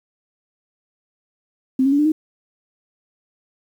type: tone with pitch steps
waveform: sine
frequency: 261.6 / 273.3 / 285.6 / 298.4 / 311.8 Hz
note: C4 / C#4 / D4 / D4 / D#4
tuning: 0 / -24 / -48 / +28 / +4 cents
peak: -13 dBFS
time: 1.79-2.12 s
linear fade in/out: 5 ms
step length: 66 ms
effects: 8-bit